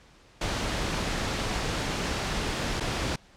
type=noise with dropouts; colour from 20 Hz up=pink; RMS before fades=-29 dBFS; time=0.41-3.16 s; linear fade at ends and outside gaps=5 ms; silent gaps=2.8-2.806 s; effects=pink hiss -56 dBFS RMS until 3.36 s + low-pass 6000 Hz 12 dB/octave